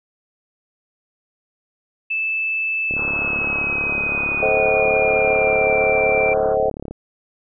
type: tone with pitch glide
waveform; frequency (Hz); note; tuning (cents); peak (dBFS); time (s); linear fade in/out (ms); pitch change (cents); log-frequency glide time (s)
sine; 2629 to 2356; E7 to D7; -5 to +5; -19; 2.1-6.34; 10; -190; 2.85-5.72
type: click train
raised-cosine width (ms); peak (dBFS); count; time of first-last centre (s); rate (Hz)
2; -17; 143; 2.91-6.91; 35.5
type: band-pass noise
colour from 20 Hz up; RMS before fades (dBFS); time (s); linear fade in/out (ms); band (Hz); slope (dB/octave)
white; -33; 2.95-6.57; 50; 170 to 1500; 96
type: chord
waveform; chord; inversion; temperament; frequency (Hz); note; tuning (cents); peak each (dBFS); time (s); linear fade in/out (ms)
sine; A diminished seventh; none; just; 440 / 528 / 633.6 / 760.3; A4 / C5 / Eb5 / Gb5; 0 / +16 / +31 / +47; -21 / -20 / -21 / -23; 4.42-6.7; 5
effects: none